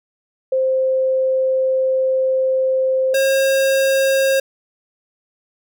sine / square tone pair in turn, 523.3 / 538.3 Hz, C5 / C5, 0 / +49 cents, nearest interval unison, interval 49 cents, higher second, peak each -14 dBFS, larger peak neither, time 0.52-3.14 / 3.14-4.4 s, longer first, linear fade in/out 5 ms, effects none

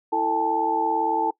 sine tone cluster, 331.9 / 444.1 / 798 / 876 Hz, E4 / A4 / G5 / A5, +12 / +16 / +31 / -8 cents, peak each -28 / -28 / -28 / -22 dBFS, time 0.12-1.31 s, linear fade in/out 10 ms, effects noise-tail reverb RT60 0.1 s tail -21 dB re dry

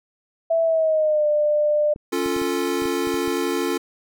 sine tone with pitch glide, 659 to 597.4 Hz, E5 to D5, -1 to +29 cents, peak -16 dBFS, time 0.5-1.94 s, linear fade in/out 10 ms, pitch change -170 cents, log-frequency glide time 0.63-1.26 s
clicks, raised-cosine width 3 ms, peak -24 dBFS, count 9, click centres 1.961 / 2.261 / 2.364 / 2.417 / 2.821 / 2.856 / 3.072 / 3.142 / 3.278 s
square chord, Db augmented, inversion none, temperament equal with one note detuned, 277.2 / 349.2 / 442 Hz, Db4 / F4 / A4, 0 / 0 / +8 cents, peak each -27 / -25 / -27 dBFS, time 2.12-3.78 s, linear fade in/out 10 ms
effects none

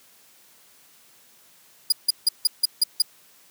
sawtooth tone bursts, 4884 Hz, D#8, 33 cents flat, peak -12 dBFS, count 7, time 1.9-3.021 s, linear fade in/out 5 ms, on 23 ms, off 160 ms, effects white hiss -55 dBFS RMS until 3.5 s + high-pass 100 Hz 12 dB/octave

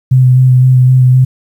sine tone with vibrato, 128 Hz, C3, 38 cents flat, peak -3 dBFS, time 0.11-1.25 s, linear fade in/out 10 ms, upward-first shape square, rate 3.9 Hz, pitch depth 15 cents each way, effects 7-bit

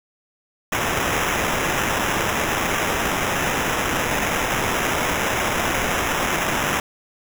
violet noise with sample-and-hold, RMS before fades -22 dBFS, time 0.72-6.8 s, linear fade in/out 2 ms, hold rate 4410 Hz, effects none

